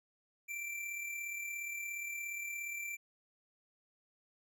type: tone with amplitude modulation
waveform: square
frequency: 2349 Hz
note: D7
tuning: in tune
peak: -38 dBFS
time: 0.48-2.97 s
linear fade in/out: 20 ms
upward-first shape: sine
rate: 37.1 Hz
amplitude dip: 40%
effects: none